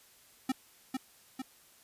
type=tone with echo; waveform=square; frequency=261.6 Hz; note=C4; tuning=in tune; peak=-28 dBFS; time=0.49-0.52 s; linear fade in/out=5 ms; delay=450 ms; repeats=2; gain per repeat=-4 dB; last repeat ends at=1.42 s; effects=white hiss -61 dBFS RMS until 1.83 s + resampled to 32000 Hz